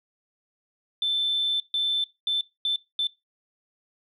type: tone bursts at uneven times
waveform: sine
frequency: 3536 Hz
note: A7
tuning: 8 cents sharp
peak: -21 dBFS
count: 5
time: 1.02-1.6 / 1.74-2.04 / 2.27-2.41 / 2.65-2.76 / 2.99-3.07 s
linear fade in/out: 2 ms
effects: noise-tail reverb RT60 0.2 s tail -19 dB re dry + tanh soft clip ceiling -17 dBFS